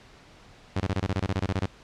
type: tone bursts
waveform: sawtooth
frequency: 95.9 Hz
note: G2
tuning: 37 cents flat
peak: -20 dBFS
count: 14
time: 0.76-1.66 s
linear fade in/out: 5 ms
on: 42 ms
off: 24 ms
effects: pink hiss -52 dBFS RMS until 1.83 s + low-pass 5000 Hz 12 dB/octave